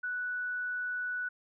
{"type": "tone", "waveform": "sine", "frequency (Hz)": 1480, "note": "F#6", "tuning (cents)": 0, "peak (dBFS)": -32, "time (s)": [0.03, 1.29], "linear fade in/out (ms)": 10, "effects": []}